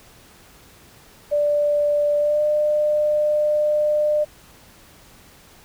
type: tone with pitch glide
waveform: sine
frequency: 587.3 to 600 Hz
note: D5 to D5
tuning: 0 to +37 cents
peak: -16 dBFS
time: 1.31-4.25 s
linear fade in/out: 20 ms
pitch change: +37 cents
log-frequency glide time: 2.18-2.41 s
effects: pink hiss -49 dBFS RMS until 5.64 s